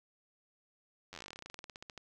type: slowing click train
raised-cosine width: 0.2 ms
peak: -29 dBFS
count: 26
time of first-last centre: 1.13-1.977 s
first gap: 10 ms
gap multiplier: 1.09
effects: none